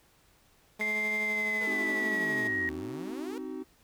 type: tone with tremolo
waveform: 15% pulse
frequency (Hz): 213.9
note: A3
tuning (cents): -49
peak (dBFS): -29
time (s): 0.79-2.48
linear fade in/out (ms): 10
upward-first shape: sine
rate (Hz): 12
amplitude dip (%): 30
type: tone with pitch glide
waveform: sine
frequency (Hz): 2093 to 1886.3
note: C7 to A#6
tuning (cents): 0 to +20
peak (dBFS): -28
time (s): 0.81-2.69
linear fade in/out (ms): 0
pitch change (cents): -180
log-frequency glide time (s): 1.22-2.42
type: exponential two-way sweep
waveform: sawtooth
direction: down then up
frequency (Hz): 493.9 to 73.42 to 493.9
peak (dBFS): -38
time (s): 1.61-3.38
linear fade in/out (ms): 0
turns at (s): 2.72
type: chord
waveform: triangle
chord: C diminished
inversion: none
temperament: equal with one note detuned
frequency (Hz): 261.6 / 311.1 / 376.9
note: C4 / Eb4 / Gb4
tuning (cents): 0 / 0 / +32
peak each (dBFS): -38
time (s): 1.66-3.64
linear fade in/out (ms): 20
effects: pink hiss -64 dBFS RMS until 3.83 s